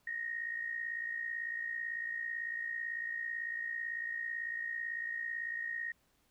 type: tone with amplitude modulation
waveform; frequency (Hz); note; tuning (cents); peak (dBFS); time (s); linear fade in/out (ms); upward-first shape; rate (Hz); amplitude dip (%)
sine; 1864.7; A#6; 0; -33; 0.07-5.92; 5; sine; 58; 65
effects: pink hiss -73 dBFS RMS until 6.3 s